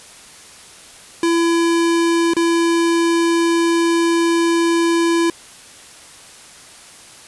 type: tone with dropouts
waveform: square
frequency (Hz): 336.1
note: E4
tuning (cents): +34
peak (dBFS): -14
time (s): 1.23-5.3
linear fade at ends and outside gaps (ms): 2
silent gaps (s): 2.336-2.366
effects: white hiss -41 dBFS RMS until 7.27 s + resampled to 24000 Hz